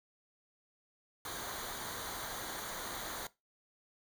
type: noise with comb filter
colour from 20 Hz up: pink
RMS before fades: -42 dBFS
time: 1.25-3.27 s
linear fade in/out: 2 ms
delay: 0.38 ms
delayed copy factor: -0.7
effects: noise-tail reverb RT60 0.2 s tail -18 dB re dry